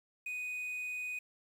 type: tone with quantisation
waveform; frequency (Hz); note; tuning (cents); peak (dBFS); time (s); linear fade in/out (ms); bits
triangle; 2489; D#7; 0; -35; 0.26-1.19; 5; 10
effects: none